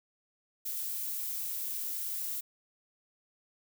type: noise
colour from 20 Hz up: violet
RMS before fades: -36 dBFS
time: 0.65-2.41 s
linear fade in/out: 10 ms
effects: none